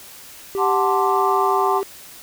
triangle tone, 392 Hz, G4, in tune, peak -19 dBFS, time 0.55-1.83 s, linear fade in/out 0 ms
sine chord, D dominant seventh, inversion first, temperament equal, 740 / 880 / 1046.5 / 1174.7 Hz, F#5 / A5 / C6 / D6, 0 / 0 / 0 / 0 cents, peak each -22 dBFS, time 0.57-1.82 s, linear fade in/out 50 ms
effects white hiss -41 dBFS RMS until 2.22 s

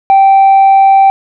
sine tone with tanh clipping, 780 Hz, G5, 9 cents flat, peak -3 dBFS, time 0.1-1.1 s, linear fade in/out 0 ms, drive 1 dB, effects none

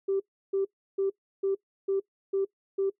sine tone bursts, 390 Hz, G4, 9 cents flat, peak -23 dBFS, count 7, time 0.08-2.9 s, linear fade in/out 10 ms, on 120 ms, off 330 ms, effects noise-tail reverb RT60 0.1 s tail -20 dB re dry + tanh soft clip ceiling -19 dBFS

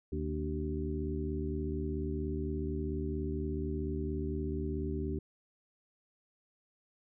harmonic tone with a mistuned harmonic, 76.8 Hz, D#2, 22 cents flat, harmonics 1 / 2 / 3 / 4 / 5, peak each -36 / -41 / -41 / -40 / -39 dBFS, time 0.12-5.19 s, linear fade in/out 5 ms, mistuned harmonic 4, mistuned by -72 cents, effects none

